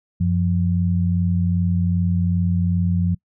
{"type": "tone pair together", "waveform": "sine", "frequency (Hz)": [92.5, 175.07], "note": ["F#2", "F3"], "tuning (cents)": [0, 5], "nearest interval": "major seventh", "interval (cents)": 1105, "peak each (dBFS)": -19, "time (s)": [0.2, 3.15], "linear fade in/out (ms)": 10, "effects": ["noise-tail reverb RT60 0.1 s tail -25 dB re dry"]}